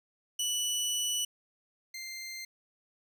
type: tone pair in turn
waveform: 20% pulse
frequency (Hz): 2960 / 2093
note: F#7 / C7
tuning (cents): 0 / 0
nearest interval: tritone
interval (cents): 600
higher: first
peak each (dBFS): -24 / -34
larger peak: first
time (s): 0.39-1.25 / 1.94-2.45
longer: first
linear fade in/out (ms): 5
effects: none